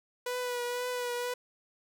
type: tone with vibrato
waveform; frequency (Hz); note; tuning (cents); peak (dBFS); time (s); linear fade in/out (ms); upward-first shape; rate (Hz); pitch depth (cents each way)
sawtooth; 491.2; B4; -9; -28; 0.26-1.34; 5; triangle; 2; 30
effects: none